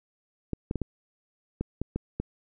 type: clicks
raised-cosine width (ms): 3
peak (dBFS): -16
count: 8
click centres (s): 0.533 / 0.711 / 0.757 / 0.817 / 1.61 / 1.816 / 1.96 / 2.2
effects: none